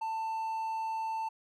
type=tone; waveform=triangle; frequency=890 Hz; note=A5; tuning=20 cents sharp; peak=-30 dBFS; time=0.01-1.29 s; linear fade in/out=10 ms; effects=none